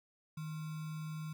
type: tone with sample-and-hold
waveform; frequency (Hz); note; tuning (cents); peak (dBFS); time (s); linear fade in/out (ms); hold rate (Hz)
sine; 156.5; D#3; +10; -39; 0.37-1.33; 5; 1225
effects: none